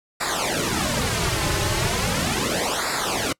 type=noise with flanger; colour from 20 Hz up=pink; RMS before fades=-23 dBFS; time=0.2-3.33 s; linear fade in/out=10 ms; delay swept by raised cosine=0.32 to 4.32 ms; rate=0.37 Hz; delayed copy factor=-0.9; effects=noise-tail reverb RT60 0.1 s tail -26 dB re dry + low-pass 10000 Hz 12 dB/octave